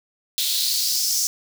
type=noise with high-pass filter sweep; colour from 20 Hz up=white; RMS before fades=-22 dBFS; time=0.38-1.27 s; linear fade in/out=0 ms; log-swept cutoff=3600 to 5900 Hz; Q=4.3; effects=none